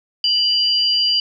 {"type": "tone pair together", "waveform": "sine", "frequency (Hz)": [2967, 4760], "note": ["F#7", "D8"], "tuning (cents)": [4, 22], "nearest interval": "minor sixth", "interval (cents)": 818, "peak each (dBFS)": [-18, -16], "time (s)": [0.24, 1.2], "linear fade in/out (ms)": 2, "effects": []}